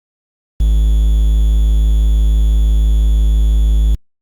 triangle tone with quantisation, 53 Hz, G#1, 36 cents sharp, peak -6 dBFS, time 0.6-3.95 s, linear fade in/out 5 ms, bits 6, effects Opus 48 kbps

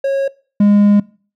triangle tone pair in turn, 547 / 204.9 Hz, C#5 / G#3, -23 / -23 cents, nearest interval octave + perfect fourth, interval 1700 cents, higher first, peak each -11 / -5 dBFS, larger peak second, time 0.04-0.28 / 0.6-1 s, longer second, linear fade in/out 5 ms, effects noise-tail reverb RT60 0.4 s tail -22 dB re dry

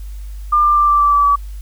sine tone with pitch steps, 1199 / 1190 / 1181.1 / 1172.3 / 1163.5 / 1154.8 / 1146.2 Hz, D6 / D6 / D6 / D6 / D6 / D6 / D6, +36 / +22 / +9 / -3 / -17 / -30 / -42 cents, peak -9 dBFS, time 0.52-1.36 s, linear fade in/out 10 ms, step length 120 ms, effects added 50 Hz sine -26 dBFS peak until 1.61 s + white hiss -49 dBFS RMS until 1.61 s

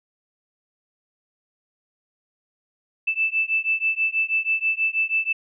sine beating tone pair, 2637 / 2643.2 Hz, E7 / E7, 0 / +4 cents, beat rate 6.2 Hz, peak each -23 dBFS, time 3.07-5.33 s, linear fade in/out 10 ms, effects none

